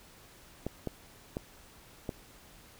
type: clicks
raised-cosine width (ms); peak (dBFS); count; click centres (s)
2; -20; 4; 0.666 / 0.873 / 1.369 / 2.092
effects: pink hiss -56 dBFS RMS until 2.79 s